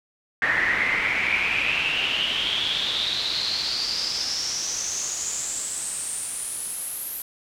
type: noise with band-pass filter sweep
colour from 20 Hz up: brown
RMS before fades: -26 dBFS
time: 0.42-7.22 s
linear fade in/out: 2 ms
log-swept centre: 1800 to 12000 Hz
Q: 8.5
effects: none